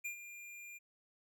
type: tone with ADSR envelope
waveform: square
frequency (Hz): 2400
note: D7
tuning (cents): +37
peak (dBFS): -38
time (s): 0.04-0.79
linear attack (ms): 15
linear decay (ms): 100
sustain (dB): -11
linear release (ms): 23
effects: none